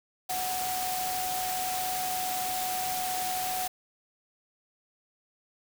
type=tone in noise; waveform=sine; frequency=740 Hz; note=F#5; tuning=in tune; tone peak=-31 dBFS; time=0.29-3.68 s; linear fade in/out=10 ms; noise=white; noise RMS=-34 dBFS; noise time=0.29-3.68 s; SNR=0 dB; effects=none